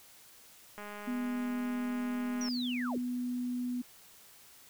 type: click train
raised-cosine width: 0.5 ms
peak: -30 dBFS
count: 354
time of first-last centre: 0.78-2.485 s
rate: 207 Hz
type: tone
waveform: sine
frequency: 246.9 Hz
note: B3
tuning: in tune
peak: -32 dBFS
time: 1.07-3.82 s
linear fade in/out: 10 ms
type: linear sweep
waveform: sine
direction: down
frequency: 5920 to 172.9 Hz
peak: -37 dBFS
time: 2.41-2.98 s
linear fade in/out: 2 ms
effects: white hiss -57 dBFS RMS until 4.69 s